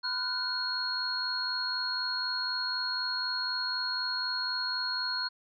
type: tone cluster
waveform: sine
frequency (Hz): 1006 / 1425 / 1509 / 4300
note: B5 / F6 / F#6 / C8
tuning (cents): +32 / +34 / +34 / +47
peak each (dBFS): -38 / -39 / -38 / -31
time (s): 0.03-5.29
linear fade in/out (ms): 20
effects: none